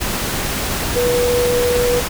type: tone in noise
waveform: sine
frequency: 487.6 Hz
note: B4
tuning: 22 cents flat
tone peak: -14 dBFS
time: 0.95-2.01 s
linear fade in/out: 20 ms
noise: pink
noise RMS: -21 dBFS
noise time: 0-2.09 s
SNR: +4 dB
effects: none